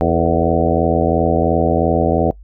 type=harmonic tone with a mistuned harmonic; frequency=82.9 Hz; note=E2; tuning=10 cents sharp; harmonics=1 / 2 / 3 / 4 / 5 / 6 / 7 / 8 / 9; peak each=-21 / -21 / -21 / -21 / -21 / -21 / -21 / -21 / -21 dBFS; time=0.01-2.31 s; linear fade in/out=0 ms; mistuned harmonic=5; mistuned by=+66 cents; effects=noise-tail reverb RT60 0.1 s tail -21 dB re dry + added 50 Hz sine -36 dBFS peak until 2.43 s